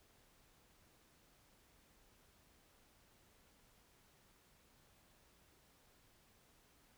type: silence
effects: pink hiss -70 dBFS RMS until 6.97 s